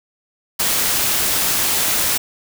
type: noise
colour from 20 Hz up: white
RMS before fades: -18 dBFS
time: 0.59-2.18 s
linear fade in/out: 10 ms
effects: none